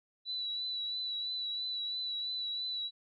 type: tone with vibrato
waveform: sine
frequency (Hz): 3951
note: B7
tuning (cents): 0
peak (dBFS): -34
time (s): 0.25-2.91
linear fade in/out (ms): 50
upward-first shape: triangle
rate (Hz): 3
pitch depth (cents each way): 33
effects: none